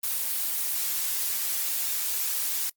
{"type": "noise", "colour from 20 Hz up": "blue", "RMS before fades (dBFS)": -28, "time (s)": [0.03, 2.7], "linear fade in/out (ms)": 10, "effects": ["noise-tail reverb RT60 0.1 s tail -25 dB re dry", "Opus 24 kbps"]}